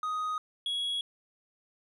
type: tone pair in turn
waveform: triangle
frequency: 1249 / 3334 Hz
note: D#6 / G#7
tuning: +6 / +6 cents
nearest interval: octave + perfect fourth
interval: 1700 cents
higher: second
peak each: -28 dBFS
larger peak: neither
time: 0.03-0.38 / 0.66-1.01 s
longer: neither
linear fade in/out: 2 ms
effects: resampled to 24000 Hz